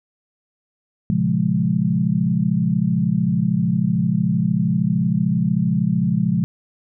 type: chord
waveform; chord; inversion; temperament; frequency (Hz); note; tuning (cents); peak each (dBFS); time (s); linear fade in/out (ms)
sine; Bb minor seventh; none; equal with one note detuned; 118.92 / 138.59 / 174.61 / 207.7; Bb2 / Db3 / F3 / Ab3; +35 / 0 / 0 / 0; -25 / -23 / -19 / -21; 1.1-6.44; 0
effects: none